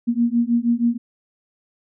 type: beating tone pair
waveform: sine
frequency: 233.1 / 239.4 Hz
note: A#3 / A#3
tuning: 0 / +46 cents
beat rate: 6.3 Hz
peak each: -19 dBFS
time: 0.07-0.98 s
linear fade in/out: 20 ms
effects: none